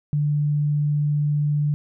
sine tone, 147.5 Hz, D3, 8 cents sharp, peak -18 dBFS, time 0.13-1.74 s, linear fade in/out 0 ms, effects none

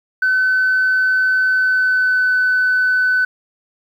sine tone with pitch glide, 1517 to 1505.7 Hz, F#6 to F#6, +43 to +30 cents, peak -11 dBFS, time 0.22-3.25 s, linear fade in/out 5 ms, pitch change -13 cents, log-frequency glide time 1.49-2.32 s, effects tanh soft clip ceiling -9 dBFS + 8-bit

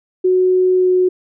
sine tone with pitch glide, 368.7 to 366.4 Hz, F#4 to F#4, -6 to -17 cents, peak -10 dBFS, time 0.24-1.09 s, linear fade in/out 10 ms, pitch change -11 cents, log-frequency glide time 0.75-0.89 s, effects none

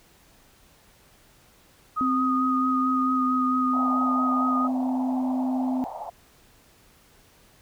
sine tone with vibrato, 1244.5 Hz, D#6, in tune, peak -23 dBFS, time 1.96-4.68 s, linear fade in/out 20 ms, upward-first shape sine, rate 4.5 Hz, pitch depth 24 cents each way
sine tone with pitch glide, 260.6 to 257.3 Hz, C4 to C4, -7 to -29 cents, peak -23 dBFS, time 2.01-5.84 s, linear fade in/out 0 ms, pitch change -22 cents, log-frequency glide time 3.15-3.26 s
pink band-pass noise, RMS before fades -35 dBFS, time 3.73-6.1 s, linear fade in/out 5 ms, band 660 to 870 Hz, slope 48 dB/octave
effects pink hiss -57 dBFS RMS until 7.61 s

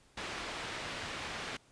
white low-pass noise, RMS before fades -41 dBFS, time 0.17-1.57 s, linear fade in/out 5 ms, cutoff 2900 Hz, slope 12 dB/octave, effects pink hiss -65 dBFS RMS until 1.71 s + resampled to 22050 Hz

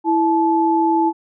sine tone pair together, 329.6 / 866.1 Hz, E4 / A5, 0 / -28 cents, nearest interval octave + perfect fourth, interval 1672 cents, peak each -16 dBFS, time 0.04-1.13 s, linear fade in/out 50 ms, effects none

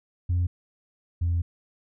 sine tone pair in turn, 88.2 / 85.49 Hz, F2 / F2, +18 / -36 cents, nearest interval minor second, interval 54 cents, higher first, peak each -19 / -20 dBFS, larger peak first, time 0.29-0.47 / 1.21-1.42 s, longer second, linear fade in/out 10 ms, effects tanh soft clip ceiling -19 dBFS

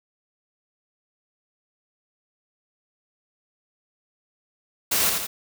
white noise with echo, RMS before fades -22 dBFS, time 4.91-5.1 s, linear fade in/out 10 ms, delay 85 ms, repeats 2, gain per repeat -4 dB, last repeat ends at 5.27 s, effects none

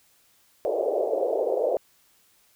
white band-pass noise, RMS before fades -25 dBFS, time 0.65-1.77 s, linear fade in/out 0 ms, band 390 to 640 Hz, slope 48 dB/octave, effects white hiss -62 dBFS RMS until 2.55 s

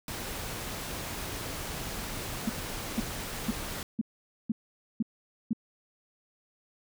pink noise, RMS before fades -37 dBFS, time 0.08-3.83 s, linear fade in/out 2 ms
sine tone bursts, 223.5 Hz, A3, 27 cents sharp, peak -24 dBFS, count 7, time 2.47-5.532 s, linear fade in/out 5 ms, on 26 ms, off 480 ms
effects none

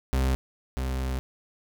40% pulse tone pair in turn, 65.41 / 64.92 Hz, C2 / C2, 0 / -13 cents, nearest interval unison, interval 13 cents, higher first, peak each -21 / -26 dBFS, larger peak first, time 0.13-0.35 / 0.77-1.19 s, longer second, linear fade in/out 0 ms, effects none

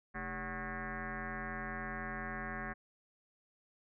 sine tone with frequency modulation, 923 Hz, A#5, 17 cents flat, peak -38 dBFS, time 0.14-2.74 s, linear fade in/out 20 ms, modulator 176 Hz, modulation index 5.7, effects none

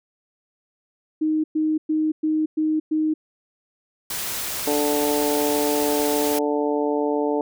sine tone bursts, 311.1 Hz, D#4, in tune, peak -18 dBFS, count 6, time 1.21-3.14 s, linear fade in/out 10 ms, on 230 ms, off 110 ms
white noise, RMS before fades -28 dBFS, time 4.1-6.39 s, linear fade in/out 5 ms
harmonic tone, 146.83 Hz, D3, in tune, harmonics 2 / 3 / 4 / 5 / 6, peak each -24 / -23 / -27 / -32 / -29 dBFS, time 4.67-7.41 s, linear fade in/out 2 ms
effects none

